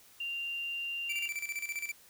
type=tone; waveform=sine; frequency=2782 Hz; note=F7; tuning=7 cents flat; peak=-34 dBFS; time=0.2-1.28 s; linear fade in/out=5 ms
type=tone with tremolo; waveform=45% pulse; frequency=2334 Hz; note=D7; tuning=11 cents flat; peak=-33 dBFS; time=1.09-1.92 s; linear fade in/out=10 ms; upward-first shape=square; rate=15 Hz; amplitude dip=70%
effects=white hiss -59 dBFS RMS until 2.09 s